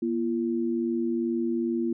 sine tone pair together, 238.4 / 340.8 Hz, A#3 / F4, +39 / -42 cents, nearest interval tritone, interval 619 cents, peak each -27 dBFS, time 0.02-1.93 s, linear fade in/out 5 ms, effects none

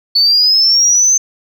sine linear sweep, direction up, 4435 to 6272 Hz, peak -6 dBFS, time 0.15-1.18 s, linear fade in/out 10 ms, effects tanh soft clip ceiling -3 dBFS

